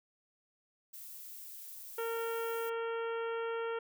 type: noise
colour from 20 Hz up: violet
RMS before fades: -48 dBFS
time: 0.93-2.7 s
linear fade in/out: 10 ms
type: harmonic tone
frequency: 459.1 Hz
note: A#4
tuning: 26 cents flat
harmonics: 1 / 2 / 3 / 4 / 5 / 6 / 7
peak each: -35 / -44 / -42 / -51 / -53 / -53 / -55 dBFS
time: 1.98-3.79 s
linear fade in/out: 5 ms
effects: none